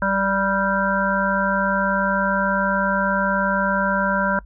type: harmonic tone with a mistuned harmonic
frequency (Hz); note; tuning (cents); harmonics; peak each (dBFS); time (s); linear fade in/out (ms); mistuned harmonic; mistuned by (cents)
195.3; G3; -6; 1 / 3 / 5 / 7 / 8; -24 / -24 / -24 / -24 / -24; 0.02-4.39; 2; 7; +21
effects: noise-tail reverb RT60 0.1 s tail -23 dB re dry + added 50 Hz sine -39 dBFS peak until 4.45 s